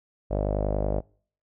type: tone with low-pass filter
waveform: sawtooth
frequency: 50.5 Hz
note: G#1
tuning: 48 cents flat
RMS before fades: -26 dBFS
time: 0.3-1.01 s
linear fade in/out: 20 ms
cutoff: 600 Hz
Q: 5.1
effects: noise-tail reverb RT60 0.5 s tail -26 dB re dry

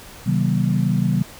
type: chord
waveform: sine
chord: C half-diminished seventh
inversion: none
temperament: just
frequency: 130.81 / 156.98 / 188.37 / 235.5 Hz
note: C3 / Eb3 / Gb3 / Bb3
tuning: 0 / +16 / +31 / +18 cents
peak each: -21 / -22 / -20 / -26 dBFS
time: 0.26-1.23 s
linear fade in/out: 10 ms
effects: pink hiss -41 dBFS RMS until 1.39 s

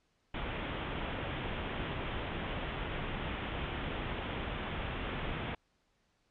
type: low-pass noise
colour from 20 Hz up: pink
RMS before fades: -38 dBFS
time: 0.34-5.55 s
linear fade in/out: 5 ms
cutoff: 3500 Hz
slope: 96 dB/octave
effects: pink hiss -75 dBFS RMS until 6.3 s + low-pass 6000 Hz 12 dB/octave

